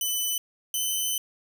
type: tone pair in turn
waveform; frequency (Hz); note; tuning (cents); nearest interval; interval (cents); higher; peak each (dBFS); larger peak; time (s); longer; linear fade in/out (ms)
10% pulse; 3003 / 3036; F#7 / F#7; +25 / +44; unison; 19; second; -17; neither; 0.01-0.38 / 0.74-1.18; second; 2
effects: none